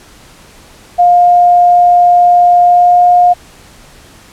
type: tone with pitch glide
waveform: sine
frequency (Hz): 707 to 711.5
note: F5 to F5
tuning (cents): +21 to +32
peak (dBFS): -3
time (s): 0.98-3.34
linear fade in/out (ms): 20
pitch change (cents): +11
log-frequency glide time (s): 2.61-3.06
effects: pink hiss -39 dBFS RMS until 4.32 s + low-pass 11000 Hz 12 dB/octave